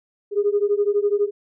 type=beating tone pair; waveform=sine; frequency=404.4 / 416.4 Hz; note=G#4 / G#4; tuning=-46 / +5 cents; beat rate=12 Hz; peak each=-19 / -20 dBFS; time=0.31-1.31 s; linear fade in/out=50 ms; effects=tanh soft clip ceiling -9 dBFS